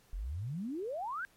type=exponential sweep; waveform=sine; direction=up; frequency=40.17 to 1634 Hz; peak=-35 dBFS; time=0.13-1.25 s; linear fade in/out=0 ms; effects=pink hiss -66 dBFS RMS until 1.36 s + MP3 64 kbps